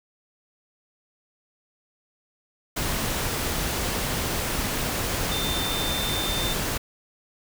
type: tone in noise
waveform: sine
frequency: 3584 Hz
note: A7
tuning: 31 cents sharp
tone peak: -29 dBFS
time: 5.31-6.54 s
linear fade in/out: 10 ms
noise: pink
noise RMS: -27 dBFS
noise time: 2.76-6.78 s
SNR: -5 dB
effects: none